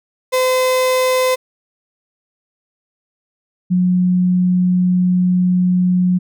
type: tone pair in turn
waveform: 35% pulse / sine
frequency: 512 / 181.02 Hz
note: C5 / F#3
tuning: -38 / -38 cents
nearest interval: octave + tritone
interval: 1800 cents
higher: first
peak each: -11 dBFS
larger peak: neither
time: 0.32-1.36 / 3.7-6.19 s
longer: second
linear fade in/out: 20 ms
effects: none